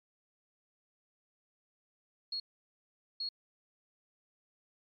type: tone bursts at uneven times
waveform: sine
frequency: 4312 Hz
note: C#8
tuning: 49 cents flat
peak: -34 dBFS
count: 2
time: 2.32-2.4 / 3.2-3.29 s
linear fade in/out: 5 ms
effects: MP3 48 kbps